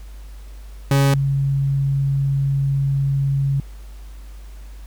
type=tone pair in turn; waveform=40% pulse / sine; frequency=138.59 / 137.98 Hz; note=C#3 / C#3; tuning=0 / -8 cents; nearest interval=unison; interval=8 cents; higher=first; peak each=-12 / -16 dBFS; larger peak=first; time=0.91-1.14 / 1.14-3.6 s; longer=second; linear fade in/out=2 ms; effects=added 50 Hz sine -34 dBFS peak until 4.86 s + pink hiss -51 dBFS RMS until 4.86 s